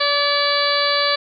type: harmonic tone with a mistuned harmonic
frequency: 574 Hz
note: D5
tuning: 40 cents flat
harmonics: 1 / 2 / 3 / 4 / 5 / 6 / 7 / 8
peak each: -22 / -22 / -24 / -26 / -31 / -27 / -23 / -23 dBFS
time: 0-1.16 s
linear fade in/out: 10 ms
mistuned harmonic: 2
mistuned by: +15 cents
effects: none